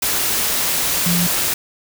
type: tone in noise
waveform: sine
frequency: 174.61 Hz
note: F3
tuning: in tune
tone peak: -17 dBFS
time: 1.06-1.27 s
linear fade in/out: 5 ms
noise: white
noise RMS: -19 dBFS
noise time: 0.02-1.54 s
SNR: -1 dB
effects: none